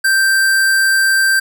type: tone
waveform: square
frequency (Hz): 1568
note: G6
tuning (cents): 0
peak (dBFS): -11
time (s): 0.04-1.4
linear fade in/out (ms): 10
effects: none